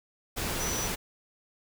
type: tone in noise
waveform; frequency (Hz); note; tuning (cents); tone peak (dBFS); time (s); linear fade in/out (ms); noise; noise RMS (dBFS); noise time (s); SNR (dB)
sine; 5920; F#8; 0; -33; 0.59-0.88; 20; pink; -32; 0.36-0.96; -4
effects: none